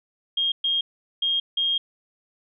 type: tone bursts at uneven times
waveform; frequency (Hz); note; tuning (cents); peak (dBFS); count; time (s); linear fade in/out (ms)
sine; 3235; G#7; -46; -20; 4; 0.37-0.52 / 0.64-0.81 / 1.22-1.4 / 1.57-1.78; 5
effects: none